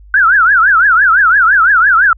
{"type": "tone with vibrato", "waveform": "sine", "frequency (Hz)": 1480, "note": "F#6", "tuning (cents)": 0, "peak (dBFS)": -5, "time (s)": [0.14, 2.13], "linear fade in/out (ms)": 2, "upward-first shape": "triangle", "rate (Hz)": 5.9, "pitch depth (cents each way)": 270, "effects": ["added 50 Hz sine -35 dBFS peak until 2.17 s"]}